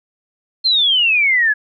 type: exponential sweep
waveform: sine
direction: down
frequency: 4247 to 1661.2 Hz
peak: -11 dBFS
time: 0.64-1.54 s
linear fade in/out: 20 ms
effects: none